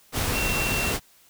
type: tone in noise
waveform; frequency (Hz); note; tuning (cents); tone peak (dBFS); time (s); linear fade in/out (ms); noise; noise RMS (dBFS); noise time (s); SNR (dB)
sine; 2721; F7; -46; -27; 0.32-0.94; 50; pink; -26; 0.12-1; -4
effects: white hiss -57 dBFS RMS until 1.29 s